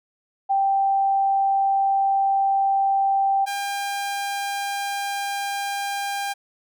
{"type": "tone pair in turn", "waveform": ["sine", "sawtooth"], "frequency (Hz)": [784, 800.9], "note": ["G5", "G5"], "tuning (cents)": [0, 37], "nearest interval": "unison", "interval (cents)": 37, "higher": "second", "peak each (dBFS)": [-17, -21], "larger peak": "first", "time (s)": [[0.49, 3.46], [3.46, 6.34]], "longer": "first", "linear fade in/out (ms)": 20, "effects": []}